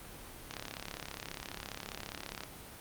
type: click train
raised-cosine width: 0.2 ms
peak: -22 dBFS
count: 68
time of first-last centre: 0.51-2.435 s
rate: 34.8 Hz
effects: pink hiss -49 dBFS RMS until 2.8 s + Opus 32 kbps